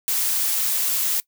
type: noise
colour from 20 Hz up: blue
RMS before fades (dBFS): -22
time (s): 0.08-1.2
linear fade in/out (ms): 0
effects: noise-tail reverb RT60 0.1 s tail -21 dB re dry